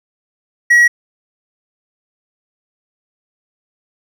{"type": "tone", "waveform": "triangle", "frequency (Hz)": 1914, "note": "A#6", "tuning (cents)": 45, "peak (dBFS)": -4, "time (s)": [0.7, 0.88], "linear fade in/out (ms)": 10, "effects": []}